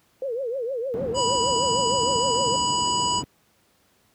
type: tone with vibrato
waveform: sine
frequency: 499.7 Hz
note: B4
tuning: 20 cents sharp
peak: -25 dBFS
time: 0.22-2.56 s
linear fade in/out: 2 ms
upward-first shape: triangle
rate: 6.5 Hz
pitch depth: 220 cents each way
type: low-pass noise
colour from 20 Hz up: white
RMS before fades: -33 dBFS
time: 0.94-3.24 s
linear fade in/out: 0 ms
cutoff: 320 Hz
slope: 12 dB/octave
type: harmonic tone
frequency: 981 Hz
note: B5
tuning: 12 cents flat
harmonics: 1 / 3 / 5 / 7 / 8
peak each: -23 / -28 / -30 / -31 / -32 dBFS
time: 1.14-3.23 s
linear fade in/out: 50 ms
effects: pink hiss -63 dBFS RMS until 4.14 s + high-pass 80 Hz 12 dB/octave